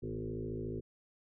sine tone with frequency modulation, 246.9 Hz, B3, in tune, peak -36 dBFS, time 0.02-0.81 s, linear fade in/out 20 ms, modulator 54 Hz, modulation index 3.5, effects none

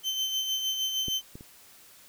35% pulse tone with tremolo, 3085 Hz, G7, 28 cents flat, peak -24 dBFS, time 0.03-1.22 s, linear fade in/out 50 ms, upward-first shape sine, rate 6.5 Hz, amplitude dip 45%
clicks, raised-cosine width 3 ms, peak -23 / -29 / -33 dBFS, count 3, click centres 1.083 / 1.355 / 1.409 s
effects white hiss -54 dBFS RMS until 2.08 s

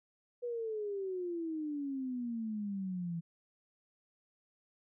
sine exponential sweep, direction down, 490.8 to 164.81 Hz, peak -35 dBFS, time 0.42-3.21 s, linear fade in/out 20 ms, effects none

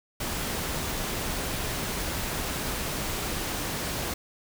pink noise, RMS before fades -31 dBFS, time 0.2-4.14 s, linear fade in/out 5 ms, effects none

